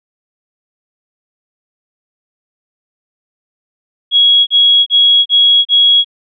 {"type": "tone bursts", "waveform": "sine", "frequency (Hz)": 3322, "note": "G#7", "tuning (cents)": 0, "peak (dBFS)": -5, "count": 5, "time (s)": [4.11, 6.046], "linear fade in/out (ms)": 50, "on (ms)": 360, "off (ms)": 34, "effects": []}